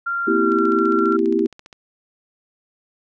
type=tone with pitch glide; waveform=sine; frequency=1386 to 1365.3 Hz; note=F6 to F6; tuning=-14 to -40 cents; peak=-20 dBFS; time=0.06-1.17 s; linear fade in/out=10 ms; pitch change=-26 cents; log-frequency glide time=0.28-0.56 s
type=chord; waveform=sine; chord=C dominant seventh; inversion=third; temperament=equal with one note detuned; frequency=233.1 / 256.8 / 329.6 / 392 Hz; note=Bb3 / C4 / E4 / G4; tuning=0 / -32 / 0 / 0 cents; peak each=-23 / -25 / -19 / -19 dBFS; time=0.27-1.47 s; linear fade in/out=10 ms
type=click train; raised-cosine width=0.2 ms; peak=-24 dBFS; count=19; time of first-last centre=0.52-1.728 s; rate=14.9 Hz
effects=none